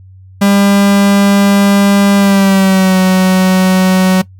45% pulse tone with pitch glide, 199.9 to 186.51 Hz, G3 to F#3, +34 to +14 cents, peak -6 dBFS, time 0.41-4.22 s, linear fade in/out 10 ms, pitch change -120 cents, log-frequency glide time 2.17-2.98 s, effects noise-tail reverb RT60 0.1 s tail -19 dB re dry + added 94 Hz sine -34 dBFS peak until 4.39 s

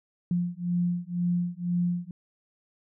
sine beating tone pair, 174.61 / 176.61 Hz, F3 / F3, 0 / +20 cents, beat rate 2 Hz, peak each -28 dBFS, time 0.31-2.11 s, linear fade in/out 2 ms, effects none

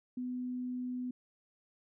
sine tone, 250 Hz, B3, 21 cents sharp, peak -35 dBFS, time 0.17-1.11 s, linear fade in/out 5 ms, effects none

